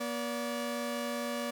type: tone pair together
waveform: sawtooth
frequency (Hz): 240 / 575.5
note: B3 / D5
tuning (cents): -49 / -35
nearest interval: octave + minor third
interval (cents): 1514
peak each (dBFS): -32 / -32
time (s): 0-1.51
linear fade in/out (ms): 10
effects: none